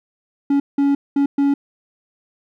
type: tone bursts at uneven times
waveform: triangle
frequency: 280.9 Hz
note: C#4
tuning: 23 cents sharp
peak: -11 dBFS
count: 4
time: 0.5-0.6 / 0.78-0.95 / 1.16-1.26 / 1.38-1.54 s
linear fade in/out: 5 ms
effects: none